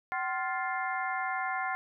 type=harmonic tone with a mistuned harmonic; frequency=350.4 Hz; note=F4; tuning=6 cents sharp; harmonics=2 / 3 / 4 / 5 / 6; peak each=-34 / -36 / -37 / -38 / -39 dBFS; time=0.12-1.75 s; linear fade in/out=0 ms; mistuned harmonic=2; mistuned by=+140 cents; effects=none